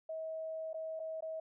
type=tone with dropouts; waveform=sine; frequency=640 Hz; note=D#5; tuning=49 cents sharp; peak=-38 dBFS; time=0.09-1.4 s; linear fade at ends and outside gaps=5 ms; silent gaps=0.732-0.742 / 0.995-0.999 / 1.207-1.223 s; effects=none